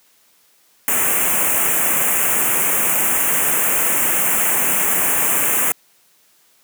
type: band-stop noise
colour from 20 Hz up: white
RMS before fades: -17 dBFS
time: 0.88-5.72 s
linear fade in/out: 0 ms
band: 2800 to 6900 Hz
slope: 48 dB/octave
effects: white hiss -56 dBFS RMS until 6.63 s + high-pass 150 Hz 12 dB/octave